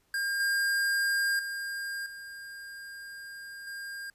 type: tone with level steps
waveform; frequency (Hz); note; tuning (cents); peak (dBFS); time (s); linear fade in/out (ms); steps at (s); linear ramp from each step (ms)
square; 1608; G6; +44; -29 / -26 / -34 / -42 / -38; 0.14-4.1; 2; 0.4 / 1.39 / 2.06 / 3.67; 2
effects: pink hiss -70 dBFS RMS until 4.14 s + resampled to 32000 Hz